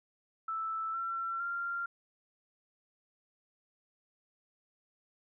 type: tone with pitch steps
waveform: sine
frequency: 1318.5 / 1352.4 / 1387.3 Hz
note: E6 / E6 / F6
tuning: 0 / +44 / -12 cents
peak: -33 dBFS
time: 0.48-1.86 s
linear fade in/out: 5 ms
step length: 460 ms
effects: none